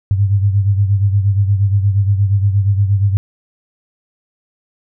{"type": "beating tone pair", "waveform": "sine", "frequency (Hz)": [98.6, 107.1], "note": ["G2", "A2"], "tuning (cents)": [11, -46], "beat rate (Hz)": 8.5, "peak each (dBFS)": [-11, -18], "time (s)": [0.11, 3.17], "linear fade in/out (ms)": 0, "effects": []}